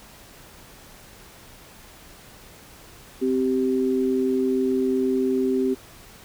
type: tone pair together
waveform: sine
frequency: 260 / 388.6 Hz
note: C4 / G4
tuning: -11 / -15 cents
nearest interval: perfect fifth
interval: 696 cents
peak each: -22 dBFS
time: 3.21-5.75 s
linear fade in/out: 20 ms
effects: pink hiss -47 dBFS RMS until 6.24 s